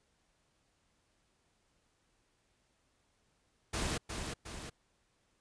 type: noise with echo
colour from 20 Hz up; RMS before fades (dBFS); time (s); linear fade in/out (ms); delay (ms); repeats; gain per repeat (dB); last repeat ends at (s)
pink; -35; 3.73-3.98; 10; 360; 2; -5; 4.7
effects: pink hiss -75 dBFS RMS until 5.4 s + resampled to 22050 Hz